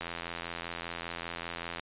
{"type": "click train", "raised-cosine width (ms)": 0.3, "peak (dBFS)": -20, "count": 153, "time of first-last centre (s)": [0.01, 1.796], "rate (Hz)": 85.1, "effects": ["resampled to 8000 Hz"]}